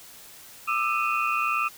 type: tone cluster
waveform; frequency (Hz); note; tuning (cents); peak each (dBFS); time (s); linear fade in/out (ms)
sine; 1197 / 1318 / 2495 / 2719; D6 / E6 / D#7 / F7; +33 / -1 / +4 / -47; -26 / -28 / -29 / -32; 0.67-1.69; 20
effects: white hiss -47 dBFS RMS until 1.77 s